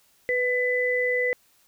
sine tone pair together, 496.6 / 2001 Hz, B4 / B6, +9 / +22 cents, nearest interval 2 octaves, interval 2413 cents, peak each -24 dBFS, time 0.29-1.33 s, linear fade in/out 0 ms, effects white hiss -62 dBFS RMS until 1.67 s

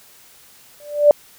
sine tone with exponential growth, 587.3 Hz, D5, in tune, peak -3 dBFS, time 0.8-1.11 s, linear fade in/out 1 ms, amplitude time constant 67 ms, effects white hiss -48 dBFS RMS until 1.38 s

